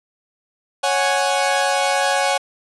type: chord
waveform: sawtooth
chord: C# suspended fourth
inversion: none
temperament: equal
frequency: 554.4 / 740 / 830.6 Hz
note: C#5 / F#5 / G#5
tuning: 0 / 0 / 0 cents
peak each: -17 dBFS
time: 0.83-2.38 s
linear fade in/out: 10 ms
effects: resampled to 24000 Hz